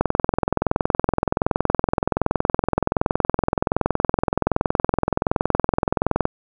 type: click train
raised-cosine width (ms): 1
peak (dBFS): -3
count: 134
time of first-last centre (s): 0.01-6.254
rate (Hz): 21.3
effects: none